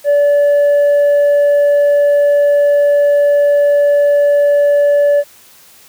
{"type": "tone with tanh clipping", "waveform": "sine", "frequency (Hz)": 577, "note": "D5", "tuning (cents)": -31, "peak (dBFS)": -8, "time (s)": [0.04, 5.24], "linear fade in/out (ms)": 50, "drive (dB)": 2, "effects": ["white hiss -43 dBFS RMS until 5.88 s", "high-pass 60 Hz 12 dB/octave"]}